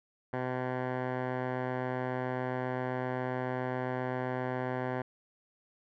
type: tone with low-pass filter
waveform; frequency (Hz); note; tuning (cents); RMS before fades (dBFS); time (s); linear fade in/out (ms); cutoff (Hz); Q
10% pulse; 127.4; C3; -46; -34; 0.33-5.02; 5; 1400; 2.3
effects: none